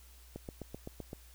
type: click train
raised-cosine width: 2 ms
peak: -28 dBFS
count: 7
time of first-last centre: 0.36-1.131 s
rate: 7.78 Hz
effects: added 60 Hz sine -55 dBFS peak until 1.34 s + white hiss -61 dBFS RMS until 1.34 s